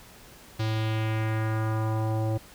square tone with low-pass filter sweep, 110 Hz, A2, in tune, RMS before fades -27 dBFS, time 0.59-2.38 s, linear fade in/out 10 ms, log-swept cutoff 4500 to 620 Hz, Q 1.9, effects pink hiss -50 dBFS RMS until 2.54 s

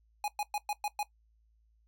square tone bursts, 830.6 Hz, G#5, in tune, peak -31 dBFS, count 6, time 0.24-1.03 s, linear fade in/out 2 ms, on 40 ms, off 110 ms, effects noise-tail reverb RT60 0.1 s tail -17 dB re dry + added 55 Hz sine -65 dBFS peak until 1.87 s

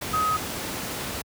sine tone in noise, 1263 Hz, D#6, 26 cents sharp, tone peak -21 dBFS, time 0.13-0.37 s, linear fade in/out 10 ms, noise pink, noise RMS -31 dBFS, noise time 0.01-1.22 s, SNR +7 dB, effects high-pass 80 Hz 12 dB/octave

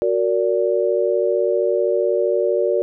sine chord, Gb augmented, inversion none, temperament just, 370 / 462.5 / 578.1 Hz, Gb4 / Bb4 / D5, 0 / -14 / -27 cents, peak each -20 dBFS, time 0.02-2.82 s, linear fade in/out 0 ms, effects none

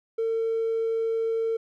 triangle tone, 452.2 Hz, A4, 47 cents sharp, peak -20 dBFS, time 0.18-1.57 s, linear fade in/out 10 ms, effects tanh soft clip ceiling -20 dBFS

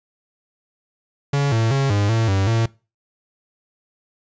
45% pulse tone with pitch steps, 141.2 / 112.8 / 136.9 / 101.9 / 112.8 / 96.9 / 113.7 Hz, C#3 / A2 / C#3 / G#2 / A2 / G2 / A#2, +32 / +44 / -21 / -32 / +44 / -20 / -43 cents, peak -16 dBFS, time 1.33-2.66 s, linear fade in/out 5 ms, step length 190 ms, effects noise-tail reverb RT60 0.3 s tail -22 dB re dry + resampled to 16000 Hz

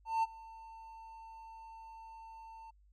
triangle tone with ADSR envelope, 898 Hz, A5, 35 cents sharp, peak -25 dBFS, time 0.05-2.71 s, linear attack 180 ms, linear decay 27 ms, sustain -22 dB, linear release 12 ms, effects added 50 Hz sine -62 dBFS peak until 2.92 s

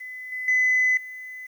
sine tone with level steps, 2014 Hz, B6, 33 cents sharp, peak -34 / -28 / -16 / -35 dBFS, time 0-1.47 s, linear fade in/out 10 ms, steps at 0.32 / 0.48 / 0.97 s, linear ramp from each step 2 ms, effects tanh soft clip ceiling -14 dBFS + 9-bit

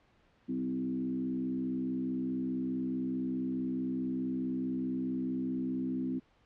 sine tone with frequency modulation, 258 Hz, C4, 24 cents flat, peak -31 dBFS, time 0.48-6.2 s, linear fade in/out 20 ms, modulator 64.7 Hz, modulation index 0.93, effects pink hiss -67 dBFS RMS until 6.45 s + low-pass 3000 Hz 12 dB/octave

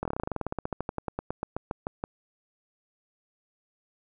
slowing click train, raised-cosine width 1 ms, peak -16 dBFS, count 28, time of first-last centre 0.03-2.039 s, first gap 23 ms, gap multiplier 1.08, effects none

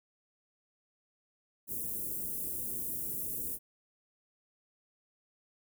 white band-stop noise, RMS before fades -37 dBFS, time 1.67-3.59 s, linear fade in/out 50 ms, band 440 to 10000 Hz, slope 24 dB/octave, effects none

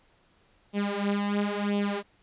sawtooth tone with flanger, 203.5 Hz, G#3, 35 cents flat, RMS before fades -28 dBFS, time 0.73-2.03 s, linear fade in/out 50 ms, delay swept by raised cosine 0.3 to 6 ms, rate 0.97 Hz, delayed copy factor +0.8, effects pink hiss -64 dBFS RMS until 2.22 s + resampled to 8000 Hz

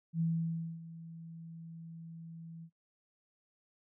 sine tone with ADSR envelope, 164.81 Hz, E3, in tune, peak -28 dBFS, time 0.13-2.7 s, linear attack 74 ms, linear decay 590 ms, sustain -17 dB, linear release 68 ms, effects noise-tail reverb RT60 0.1 s tail -18 dB re dry

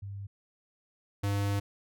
sine / square tone pair in turn, 99.5 / 100.66 Hz, G2 / G2, +26 / +46 cents, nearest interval unison, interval 20 cents, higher second, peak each -37 / -28 dBFS, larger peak second, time 0.02-0.27 / 1.23-1.6 s, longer second, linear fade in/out 10 ms, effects none

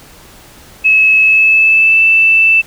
sine tone with pitch glide, 2584 to 2649 Hz, E7 to E7, -35 to +8 cents, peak -5 dBFS, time 0.84-2.62 s, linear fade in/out 20 ms, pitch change +43 cents, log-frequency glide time 1.21-2.03 s, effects pink hiss -39 dBFS RMS until 2.66 s

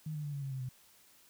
sine tone with pitch steps, 155.2 / 150.26 / 145.48 / 140.85 / 136.36 / 132.02 / 127.82 Hz, D#3 / D3 / D3 / C#3 / C#3 / C3 / C3, -4 / +40 / -16 / +28 / -28 / +16 / -40 cents, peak -36 dBFS, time 0.06-0.69 s, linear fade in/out 5 ms, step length 90 ms, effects white hiss -63 dBFS RMS until 1.29 s

